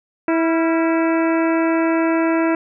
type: harmonic tone with a mistuned harmonic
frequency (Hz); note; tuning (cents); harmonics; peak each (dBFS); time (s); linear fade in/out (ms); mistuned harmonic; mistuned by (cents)
327.1; E4; -13; 1 / 2 / 3 / 4 / 5 / 6 / 7 / 8; -16 / -22 / -26 / -28 / -30 / -32 / -33 / -34; 0.28-2.55; 2; 4; +70
effects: none